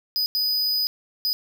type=tone bursts at uneven times; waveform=square; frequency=4978 Hz; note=D#8; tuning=in tune; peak=-21 dBFS; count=3; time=0.16-0.26 / 0.35-0.87 / 1.25-1.33 s; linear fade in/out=0 ms; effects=none

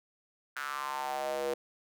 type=tone with high-pass filter sweep; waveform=square; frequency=69.3 Hz; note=C#2; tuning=in tune; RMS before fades=-35 dBFS; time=0.56-1.54 s; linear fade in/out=5 ms; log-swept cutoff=1500 to 460 Hz; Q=5.1; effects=none

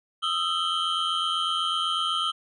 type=tone cluster; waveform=triangle; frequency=1247 / 1335 / 3033 / 3205 Hz; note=D#6 / E6 / F#7 / G7; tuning=+3 / +22 / +42 / +38 cents; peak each=-28 dBFS; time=0.22-2.32 s; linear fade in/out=20 ms; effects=resampled to 24000 Hz

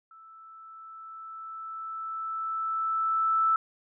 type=tone with level ramp; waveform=sine; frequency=1318.5 Hz; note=E6; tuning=in tune; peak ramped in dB=-49 to -20 dBFS; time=0.11-3.56 s; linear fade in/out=2 ms; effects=none

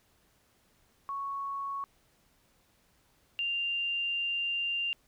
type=tone pair in turn; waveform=sine; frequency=1108.7 / 2788 Hz; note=C#6 / F7; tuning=0 / -4 cents; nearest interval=octave + major third; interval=1596 cents; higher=second; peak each=-33 / -29 dBFS; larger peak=second; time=1.09-1.84 / 3.39-4.93 s; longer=second; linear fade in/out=0 ms; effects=pink hiss -68 dBFS RMS until 5.07 s

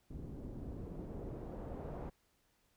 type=noise with low-pass filter sweep; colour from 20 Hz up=pink; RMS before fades=-45 dBFS; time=0.1-2.1 s; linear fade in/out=10 ms; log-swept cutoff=270 to 720 Hz; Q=1; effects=pink hiss -75 dBFS RMS until 2.76 s

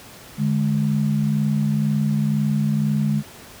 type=tone pair together; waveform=sine; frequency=147.97 / 210 Hz; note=D3 / G#3; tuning=+13 / +19 cents; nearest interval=tritone; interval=606 cents; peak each=-20 dBFS; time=0.37-3.23 s; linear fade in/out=50 ms; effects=pink hiss -42 dBFS RMS until 3.6 s + high-pass 60 Hz 12 dB/octave

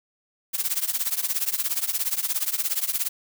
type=noise with tremolo; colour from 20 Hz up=blue; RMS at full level=-22 dBFS; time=0.53-3.09 s; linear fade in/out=20 ms; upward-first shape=triangle; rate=17 Hz; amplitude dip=95%; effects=none

